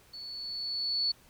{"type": "tone with level ramp", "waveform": "sine", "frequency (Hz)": 4435, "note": "C#8", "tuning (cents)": 0, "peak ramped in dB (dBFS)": [-41, -25], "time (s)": [0.13, 1.12], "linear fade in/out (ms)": 10, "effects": ["pink hiss -60 dBFS RMS until 1.29 s"]}